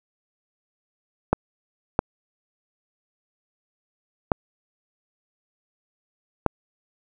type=clicks; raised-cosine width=1 ms; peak=-3 dBFS; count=4; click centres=1.33 / 1.991 / 4.318 / 6.463 s; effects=none